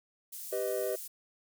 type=high-pass noise; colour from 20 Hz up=pink; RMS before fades=-43 dBFS; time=0.32-1.08 s; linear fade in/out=10 ms; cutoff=10000 Hz; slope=12 dB/octave
type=chord; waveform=triangle; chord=G augmented; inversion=none; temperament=equal with one note detuned; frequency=392 / 499.3 / 622.3 Hz; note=G4 / B4 / D#5; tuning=0 / +19 / 0 cents; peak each=-33 dBFS; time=0.52-0.96 s; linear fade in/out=10 ms
effects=none